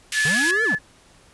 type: high-pass noise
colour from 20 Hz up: pink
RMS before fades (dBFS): -26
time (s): 0.12-0.51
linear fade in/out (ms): 2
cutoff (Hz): 1900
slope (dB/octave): 24
type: tone with vibrato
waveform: sine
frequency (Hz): 1711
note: A6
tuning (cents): -49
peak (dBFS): -18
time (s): 0.13-0.79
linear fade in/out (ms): 50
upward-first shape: square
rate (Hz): 2.3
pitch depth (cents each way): 17
type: linear two-way sweep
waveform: square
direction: up then down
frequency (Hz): 132.5 to 476.4 to 135.4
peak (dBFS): -26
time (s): 0.25-0.75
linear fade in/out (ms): 2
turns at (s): 0.64
effects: pink hiss -53 dBFS RMS until 1.33 s + resampled to 24000 Hz